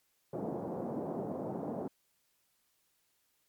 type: band-pass noise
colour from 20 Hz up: pink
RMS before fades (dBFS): -38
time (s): 0.33-1.88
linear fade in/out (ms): 5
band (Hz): 160 to 740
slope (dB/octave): 24
effects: white hiss -75 dBFS RMS until 3.48 s + MP3 96 kbps